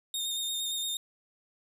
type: tone with vibrato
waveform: sawtooth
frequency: 3673 Hz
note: A#7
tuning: 26 cents flat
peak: -28 dBFS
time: 0.14-0.97 s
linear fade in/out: 2 ms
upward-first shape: square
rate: 8.7 Hz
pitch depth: 17 cents each way
effects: none